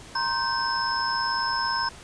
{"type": "tone cluster", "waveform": "sine", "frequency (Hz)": [938, 1056, 1550, 5210], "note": ["A#5", "C6", "G6", "E8"], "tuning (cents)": [11, 16, -20, -21], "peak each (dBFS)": -29, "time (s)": [0.15, 1.89], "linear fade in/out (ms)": 5, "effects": ["pink hiss -45 dBFS RMS until 2.03 s", "resampled to 22050 Hz"]}